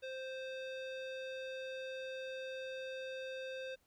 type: tone with low-pass filter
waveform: square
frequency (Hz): 523.3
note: C5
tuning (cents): 0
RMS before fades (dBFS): -44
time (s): 0.02-3.76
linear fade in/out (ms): 20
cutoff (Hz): 3500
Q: 2
effects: pink hiss -75 dBFS RMS until 3.86 s